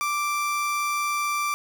30% pulse tone, 1174.7 Hz, D6, in tune, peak -21 dBFS, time 0.01-1.54 s, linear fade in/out 0 ms, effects none

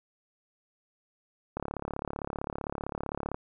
click train, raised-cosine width 1 ms, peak -19 dBFS, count 64, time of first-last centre 1.57-3.345 s, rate 35.5 Hz, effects none

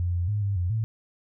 sine tone with pitch steps, 88 / 87.4 / 104.3 / 99.9 / 88.5 / 111.1 Hz, F2 / F2 / G#2 / G2 / F2 / A2, +14 / +2 / +8 / +33 / +23 / +17 cents, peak -23 dBFS, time 0-0.84 s, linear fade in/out 0 ms, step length 140 ms, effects none

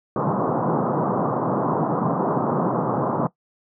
pink band-pass noise, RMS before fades -22 dBFS, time 0.16-3.27 s, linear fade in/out 2 ms, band 130 to 1200 Hz, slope 48 dB/octave, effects noise-tail reverb RT60 0.1 s tail -18 dB re dry

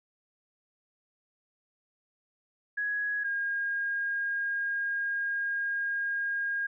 sine tone pair in turn, 1668 / 1623.3 Hz, G#6 / G#6, +7 / -40 cents, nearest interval unison, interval 47 cents, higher first, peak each -28 dBFS, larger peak neither, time 2.77-3.24 / 3.24-6.67 s, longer second, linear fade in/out 10 ms, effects none

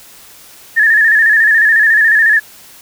sine tone with vibrato, 1760 Hz, A6, in tune, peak -6 dBFS, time 0.76-2.4 s, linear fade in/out 20 ms, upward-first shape square, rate 14 Hz, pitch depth 55 cents each way, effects white hiss -39 dBFS RMS until 2.81 s

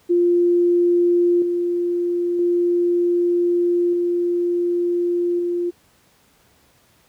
sine tone with level steps, 349.2 Hz, F4, in tune, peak -13 / -18 / -15 / -17 / -19 dBFS, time 0.09-5.71 s, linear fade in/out 20 ms, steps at 1.42 / 2.39 / 3.93 / 5.39 s, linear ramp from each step 2 ms, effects pink hiss -57 dBFS RMS until 7.08 s + high-pass 60 Hz 12 dB/octave

